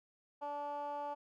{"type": "tone with band-pass filter", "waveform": "15% pulse", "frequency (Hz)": 290, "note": "D4", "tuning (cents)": -22, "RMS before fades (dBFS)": -41, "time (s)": [0.41, 1.15], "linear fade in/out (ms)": 20, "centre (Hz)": 770, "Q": 5.4, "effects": []}